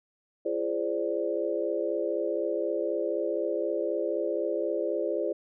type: chord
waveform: sine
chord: D half-diminished seventh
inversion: first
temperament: equal with one note detuned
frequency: 340.3 / 415.3 / 523.3 / 587.3 Hz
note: F4 / Ab4 / C5 / D5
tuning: -45 / 0 / 0 / 0 cents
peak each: -32 dBFS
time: 0.45-5.33 s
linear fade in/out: 10 ms
effects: none